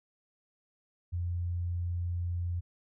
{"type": "tone", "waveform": "sine", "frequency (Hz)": 87.31, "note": "F2", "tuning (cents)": 0, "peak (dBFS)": -30, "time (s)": [1.12, 2.61], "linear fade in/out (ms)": 20, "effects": []}